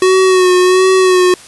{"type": "tone with vibrato", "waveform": "square", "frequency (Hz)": 370, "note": "F#4", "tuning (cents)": 0, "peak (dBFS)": -7, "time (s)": [0.02, 1.34], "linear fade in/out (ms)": 2, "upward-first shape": "sine", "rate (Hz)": 1.4, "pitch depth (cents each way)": 34, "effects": ["white hiss -36 dBFS RMS until 1.47 s", "resampled to 24000 Hz"]}